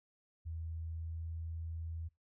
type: tone with pitch glide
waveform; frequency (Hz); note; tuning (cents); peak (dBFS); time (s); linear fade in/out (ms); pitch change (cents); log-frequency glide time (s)
sine; 81.5 to 81.97; E2 to E2; -19 to -9; -39; 0.45-2.09; 20; +10; 0.96-1.25
effects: noise-tail reverb RT60 0.2 s tail -22 dB re dry